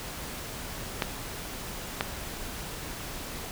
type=clicks; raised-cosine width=0.3 ms; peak=-9 dBFS; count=2; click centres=1.022 / 2.009 s; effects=pink hiss -38 dBFS RMS until 3.51 s